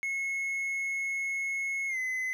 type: tone with pitch glide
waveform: triangle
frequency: 2179 to 2033 Hz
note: C#7 to B6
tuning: -30 to +50 cents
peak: -28 dBFS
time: 0.03-2.33 s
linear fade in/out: 0 ms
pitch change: -120 cents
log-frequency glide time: 1.88-1.98 s
effects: none